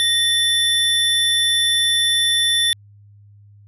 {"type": "tone pair together", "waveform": "square", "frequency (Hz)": [1863, 3517], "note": ["A#6", "A7"], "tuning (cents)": [-2, -1], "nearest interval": "major seventh", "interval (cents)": 1101, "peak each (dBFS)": [-24, -16], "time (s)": [0, 2.73], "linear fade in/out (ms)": 0, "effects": ["added 102 Hz sine -44 dBFS peak until 3.67 s", "resampled to 32000 Hz"]}